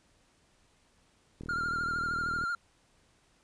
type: click train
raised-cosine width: 3 ms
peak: -29 dBFS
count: 42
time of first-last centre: 1.41-2.438 s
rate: 39.9 Hz
type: tone with vibrato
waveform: triangle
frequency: 1396.9 Hz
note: F6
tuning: in tune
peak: -28 dBFS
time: 1.49-2.55 s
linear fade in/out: 2 ms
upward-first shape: sine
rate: 13 Hz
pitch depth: 41 cents each way
effects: pink hiss -67 dBFS RMS until 3.43 s + resampled to 22050 Hz